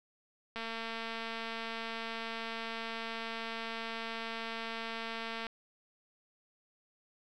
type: click train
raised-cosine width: 0.3 ms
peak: -24 dBFS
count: 1115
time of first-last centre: 0.56-5.467 s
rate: 227 Hz
effects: none